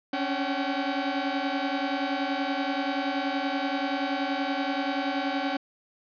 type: tone cluster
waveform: sawtooth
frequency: 273 / 283.5 / 763 Hz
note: C#4 / C#4 / G5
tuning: -26 / +39 / -47 cents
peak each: -27 dBFS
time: 0.13-5.57 s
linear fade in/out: 5 ms
effects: resampled to 11025 Hz + 10-bit